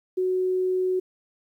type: tone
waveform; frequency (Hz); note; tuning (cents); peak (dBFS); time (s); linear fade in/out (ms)
sine; 370; F#4; 0; -21; 0.17-1; 10
effects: 10-bit